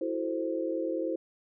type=chord; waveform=sine; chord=F# half-diminished seventh; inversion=third; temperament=equal; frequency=329.6 / 370 / 440 / 523.3 Hz; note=E4 / F#4 / A4 / C5; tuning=0 / 0 / 0 / 0 cents; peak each=-32 / -37 / -38 / -33 dBFS; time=0.01-1.16 s; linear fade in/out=5 ms; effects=none